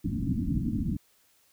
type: low-pass noise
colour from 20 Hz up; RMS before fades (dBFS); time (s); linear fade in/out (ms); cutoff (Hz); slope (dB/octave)
white; -29; 0.04-0.97; 10; 300; 96
effects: white hiss -65 dBFS RMS until 1.52 s